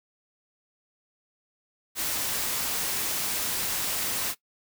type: noise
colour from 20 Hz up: white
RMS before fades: -29 dBFS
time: 1.95-4.35 s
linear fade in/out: 50 ms
effects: noise-tail reverb RT60 0.1 s tail -19 dB re dry